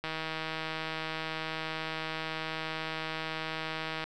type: click train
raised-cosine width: 0.3 ms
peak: -19 dBFS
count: 637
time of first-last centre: 0.04-4.04 s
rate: 159 Hz
effects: none